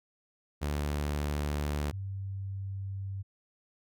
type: tone pair in turn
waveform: sawtooth / sine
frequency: 73.42 / 97.38 Hz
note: D2 / G2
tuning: 0 / -11 cents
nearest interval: perfect fourth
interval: 489 cents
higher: second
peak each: -26 / -34 dBFS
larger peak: first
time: 0.61-1.92 / 1.92-3.23 s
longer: neither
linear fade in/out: 20 ms
effects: none